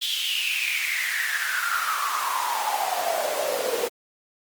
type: noise with high-pass filter sweep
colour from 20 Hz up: pink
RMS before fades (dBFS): -26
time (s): 0.01-3.89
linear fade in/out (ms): 20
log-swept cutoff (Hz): 3400 to 450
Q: 8.7
effects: Opus 32 kbps